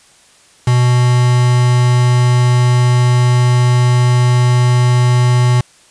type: tone with quantisation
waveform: triangle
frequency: 123.4 Hz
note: B2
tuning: 1 cent flat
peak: -6 dBFS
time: 0.67-5.61 s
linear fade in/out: 5 ms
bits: 3
effects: white hiss -47 dBFS RMS until 5.9 s + resampled to 22050 Hz